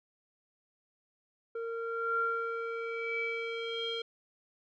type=tone with low-pass filter sweep; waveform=square; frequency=459.7 Hz; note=A#4; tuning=24 cents flat; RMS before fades=-35 dBFS; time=1.55-4.02 s; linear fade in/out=5 ms; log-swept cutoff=1000 to 3500 Hz; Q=8.4; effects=none